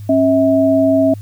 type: tone pair together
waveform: sine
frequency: 271.4 / 645.5 Hz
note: C#4 / E5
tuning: -36 / -37 cents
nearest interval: octave + minor third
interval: 1499 cents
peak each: -12 dBFS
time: 0.09-1.14 s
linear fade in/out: 5 ms
effects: added 103 Hz sine -27 dBFS peak until 1.21 s + white hiss -50 dBFS RMS until 1.21 s